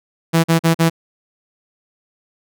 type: tone bursts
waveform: sawtooth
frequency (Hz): 164.81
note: E3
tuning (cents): 0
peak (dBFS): -7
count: 4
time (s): 0.33-0.899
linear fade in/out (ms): 20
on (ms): 110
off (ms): 43
effects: none